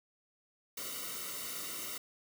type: noise with comb filter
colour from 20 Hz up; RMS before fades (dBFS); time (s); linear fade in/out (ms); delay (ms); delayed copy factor
white; -41; 0.77-1.98; 5; 1.2; -0.85
effects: none